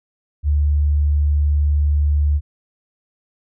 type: tone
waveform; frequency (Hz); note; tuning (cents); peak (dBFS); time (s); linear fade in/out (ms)
sine; 73.42; D2; 0; -13; 0.43-2.41; 50
effects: none